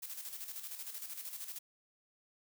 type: noise with tremolo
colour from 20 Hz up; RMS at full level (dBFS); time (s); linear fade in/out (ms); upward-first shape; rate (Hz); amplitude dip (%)
blue; -43; 0.02-1.59; 10; square; 13; 55
effects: none